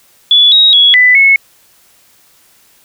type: tone with pitch steps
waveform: sine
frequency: 3429 / 3795 / 3354 / 1995 / 2193 Hz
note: A7 / A#7 / G#7 / B6 / C#7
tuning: -45 / +30 / +16 / +17 / -19 cents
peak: -3 dBFS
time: 0.31-1.36 s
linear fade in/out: 2 ms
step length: 210 ms
effects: white hiss -48 dBFS RMS until 2.84 s